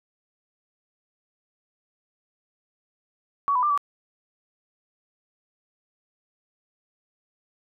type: tone with pitch steps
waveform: sine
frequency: 1127 / 997 / 1189 / 1149 Hz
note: C#6 / B5 / D6 / D6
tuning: +28 / +16 / +21 / -38 cents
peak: -19 dBFS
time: 3.48-3.776 s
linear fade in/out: 0 ms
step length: 74 ms
effects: none